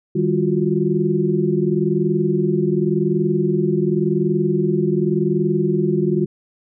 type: tone cluster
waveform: sine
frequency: 155.6 / 198.3 / 346.7 / 367.6 Hz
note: D#3 / G3 / F4 / F#4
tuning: 0 / +20 / -13 / -11 cents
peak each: -21 dBFS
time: 0.15-6.26 s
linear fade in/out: 10 ms
effects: none